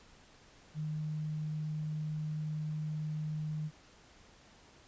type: tone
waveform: sine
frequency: 153.7 Hz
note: D#3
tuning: 21 cents flat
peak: -34 dBFS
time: 0.74-3.71 s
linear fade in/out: 50 ms
effects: pink hiss -60 dBFS RMS until 4.87 s + resampled to 16000 Hz